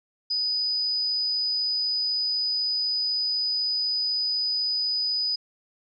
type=tone; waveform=sine; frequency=4978 Hz; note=D#8; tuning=in tune; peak=-23 dBFS; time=0.3-5.36 s; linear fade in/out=10 ms; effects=none